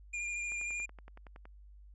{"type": "tone with vibrato", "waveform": "square", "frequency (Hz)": 2409, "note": "D7", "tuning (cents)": 43, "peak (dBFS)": -36, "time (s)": [0.13, 0.86], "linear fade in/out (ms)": 10, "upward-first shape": "sine", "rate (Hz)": 13, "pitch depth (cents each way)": 17}
{"type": "click train", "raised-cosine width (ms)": 0.5, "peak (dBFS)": -37, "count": 11, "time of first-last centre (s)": [0.52, 1.455], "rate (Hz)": 10.7}
{"effects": ["added 50 Hz sine -52 dBFS peak until 1.94 s", "resampled to 24000 Hz"]}